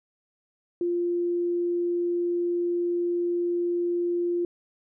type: tone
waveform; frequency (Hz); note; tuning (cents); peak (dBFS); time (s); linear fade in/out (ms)
sine; 348.3; F4; -5; -23; 0.81-4.45; 2
effects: none